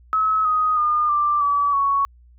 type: tone with pitch steps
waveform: sine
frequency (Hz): 1287 / 1250.4 / 1214.8 / 1180.2 / 1146.6 / 1113.9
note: E6 / D#6 / D#6 / D6 / D6 / C#6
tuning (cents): -42 / +8 / -42 / +8 / -42 / +8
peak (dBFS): -16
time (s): 0.13-2.05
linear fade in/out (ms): 0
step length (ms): 320
effects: added 60 Hz sine -47 dBFS peak until 2.38 s